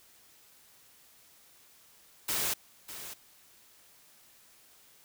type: noise with echo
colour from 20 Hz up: white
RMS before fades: -31 dBFS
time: 2.28-2.54 s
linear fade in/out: 10 ms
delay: 600 ms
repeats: 1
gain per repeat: -12 dB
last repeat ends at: 3.14 s
effects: white hiss -60 dBFS RMS until 5.04 s

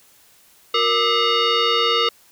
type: tone with frequency modulation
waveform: sine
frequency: 1197 Hz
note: D6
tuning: 33 cents sharp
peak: -15 dBFS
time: 0.74-2.09 s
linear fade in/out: 5 ms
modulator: 832 Hz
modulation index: 3.5
effects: white hiss -53 dBFS RMS until 2.31 s

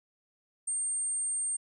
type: tone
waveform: sine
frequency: 8680 Hz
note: C#9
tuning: 37 cents flat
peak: -29 dBFS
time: 0.67-1.57 s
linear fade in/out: 10 ms
effects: none

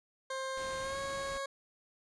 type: tone with pitch glide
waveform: 20% pulse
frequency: 529 to 548.9 Hz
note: C5 to C#5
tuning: +19 to -17 cents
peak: -31 dBFS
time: 0.3-1.46 s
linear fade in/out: 5 ms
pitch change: +64 cents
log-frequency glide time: 0.8-0.98 s
type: noise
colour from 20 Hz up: pink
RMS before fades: -48 dBFS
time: 0.57-1.38 s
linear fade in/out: 5 ms
effects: resampled to 22050 Hz

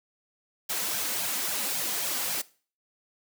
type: noise with flanger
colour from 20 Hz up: white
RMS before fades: -30 dBFS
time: 0.69-2.42 s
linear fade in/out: 10 ms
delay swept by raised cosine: 1.2 to 4.1 ms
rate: 3.7 Hz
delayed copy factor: +0.65
effects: noise-tail reverb RT60 0.4 s tail -20 dB re dry + high-pass 150 Hz 12 dB/octave

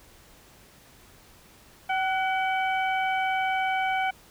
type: harmonic tone with a mistuned harmonic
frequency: 761 Hz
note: F#5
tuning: 48 cents sharp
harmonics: 1 / 2 / 3 / 4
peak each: -25 / -31 / -31 / -39 dBFS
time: 1.89-4.11 s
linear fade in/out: 10 ms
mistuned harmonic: 2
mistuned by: -49 cents
effects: pink hiss -54 dBFS RMS until 4.3 s

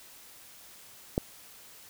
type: click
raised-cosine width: 2 ms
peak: -12 dBFS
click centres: 1.179 s
effects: white hiss -52 dBFS RMS until 1.89 s

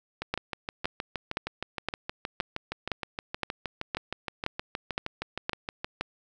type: two click trains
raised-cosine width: 0.3 ms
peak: -12 / -16 dBFS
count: 12 / 37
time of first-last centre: 0.34-6.01 / 0.22-5.845 s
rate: 1.94 / 6.4 Hz
effects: none

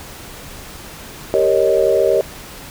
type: chord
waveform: sine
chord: Eb dominant seventh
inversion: first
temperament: equal with one note detuned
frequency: 392 / 464 / 554.4 / 622.3 Hz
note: G4 / Bb4 / Db5 / Eb5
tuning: 0 / -8 / 0 / 0 cents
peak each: -17 dBFS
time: 1.34-2.21 s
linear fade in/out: 0 ms
effects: pink hiss -35 dBFS RMS until 2.7 s

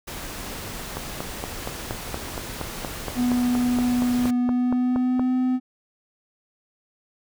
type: noise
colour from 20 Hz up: pink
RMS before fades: -34 dBFS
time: 0.07-4.31 s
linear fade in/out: 10 ms
type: click train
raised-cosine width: 1 ms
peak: -14 dBFS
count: 19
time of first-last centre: 0.97-5.195 s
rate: 4.26 Hz
type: tone with pitch glide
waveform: triangle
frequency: 245.9 to 254.6 Hz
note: B3 to C4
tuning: -7 to -47 cents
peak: -17 dBFS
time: 3.15-5.6 s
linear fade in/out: 50 ms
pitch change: +60 cents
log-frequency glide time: 4.4-5.33 s
effects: none

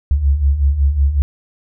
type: beating tone pair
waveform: sine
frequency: 66.4 / 71.8 Hz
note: C2 / D2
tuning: +26 / -39 cents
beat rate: 5.4 Hz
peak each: -18 / -12 dBFS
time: 0.11-1.22 s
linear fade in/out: 0 ms
effects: none

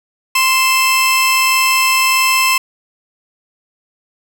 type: tone pair together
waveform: sawtooth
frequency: 1046.5 / 2637 Hz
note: C6 / E7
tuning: 0 / 0 cents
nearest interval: octave + major third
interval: 1600 cents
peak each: -10 dBFS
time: 0.35-2.58 s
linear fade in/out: 5 ms
effects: none

